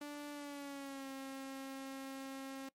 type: tone with pitch glide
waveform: sawtooth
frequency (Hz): 292 to 269.3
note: D4 to C#4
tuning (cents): -10 to -50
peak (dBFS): -40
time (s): 0.01-2.69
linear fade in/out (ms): 5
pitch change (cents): -140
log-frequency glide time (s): 0.32-1.08
effects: noise-tail reverb RT60 0.1 s tail -20 dB re dry + MP3 64 kbps